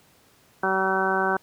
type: harmonic tone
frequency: 190.5 Hz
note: G3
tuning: 49 cents flat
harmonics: 1 / 2 / 3 / 4 / 5 / 6 / 7 / 8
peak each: -32 / -27 / -32 / -27 / -29 / -31 / -32 / -26 dBFS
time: 0.63-1.37 s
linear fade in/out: 5 ms
effects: pink hiss -58 dBFS RMS until 1.42 s + high-pass 80 Hz 12 dB/octave